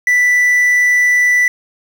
triangle tone with quantisation, 1975.5 Hz, B6, in tune, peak -7 dBFS, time 0.07-1.48 s, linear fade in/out 2 ms, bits 6, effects none

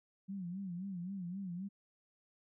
sine tone with vibrato, 185 Hz, F#3, in tune, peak -39 dBFS, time 0.28-1.69 s, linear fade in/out 20 ms, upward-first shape sine, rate 3.8 Hz, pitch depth 130 cents each way, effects none

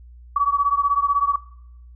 sine beating tone pair, 1132 / 1148 Hz, C#6 / D6, +36 / -40 cents, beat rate 16 Hz, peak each -19 / -19 dBFS, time 0.36-1.36 s, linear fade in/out 5 ms, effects noise-tail reverb RT60 0.8 s tail -21 dB re dry + added 60 Hz sine -41 dBFS peak until 1.95 s

